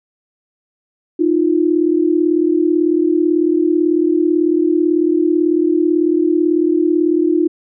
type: tone pair together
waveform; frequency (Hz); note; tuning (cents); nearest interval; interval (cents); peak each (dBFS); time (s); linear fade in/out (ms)
sine; 311.1 / 349.2; D#4 / F4; 0 / 0; major second; 200; -14; 1.19-7.48; 10
effects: none